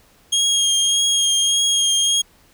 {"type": "tone with vibrato", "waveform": "25% pulse", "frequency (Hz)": 3251, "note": "G#7", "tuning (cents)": -38, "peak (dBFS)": -11, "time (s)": [0.32, 2.22], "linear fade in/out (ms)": 10, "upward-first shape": "triangle", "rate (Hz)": 1.7, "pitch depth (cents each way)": 24, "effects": ["pink hiss -54 dBFS RMS until 2.53 s"]}